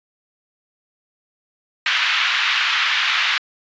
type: band-pass noise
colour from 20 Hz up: white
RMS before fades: -19 dBFS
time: 1.86-3.38 s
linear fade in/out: 2 ms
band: 1200 to 3400 Hz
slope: 24 dB/octave
effects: resampled to 16000 Hz